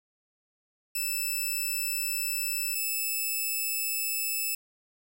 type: tone pair in turn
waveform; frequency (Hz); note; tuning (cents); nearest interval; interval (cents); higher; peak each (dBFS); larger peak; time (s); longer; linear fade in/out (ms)
5% pulse; 2637 / 2625; E7 / E7; 0 / -8; unison; 8; first; -19; neither; 0.95-2.75 / 2.75-4.55; neither; 5
effects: none